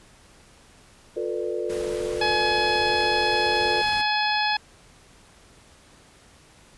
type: chord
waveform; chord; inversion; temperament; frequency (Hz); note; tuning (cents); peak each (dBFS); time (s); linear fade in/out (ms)
sine; B half-diminished seventh; second; just; 355.6 / 444.5 / 493.9 / 592.7; F4 / A4 / B4 / D5; +31 / +18 / 0 / +16; -30 / -29 / -31 / -34; 1.16-3.82; 10
type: noise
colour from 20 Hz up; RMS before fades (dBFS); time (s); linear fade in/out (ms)
pink; -38; 1.69-4.02; 10
type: harmonic tone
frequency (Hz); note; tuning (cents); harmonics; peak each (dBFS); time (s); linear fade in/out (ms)
845; G#5; +30; 1 / 2 / 3 / 4 / 5 / 6; -24 / -27 / -29 / -30 / -31 / -32; 2.21-4.57; 5
effects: pink hiss -53 dBFS RMS until 6.77 s + resampled to 24000 Hz